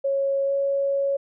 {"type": "tone with pitch glide", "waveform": "sine", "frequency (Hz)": [550, 554.8], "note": ["C#5", "C#5"], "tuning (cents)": [-14, 1], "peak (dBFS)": -20, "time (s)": [0.04, 1.17], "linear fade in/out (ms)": 10, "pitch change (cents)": 15, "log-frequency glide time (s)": [0.45, 0.52], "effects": []}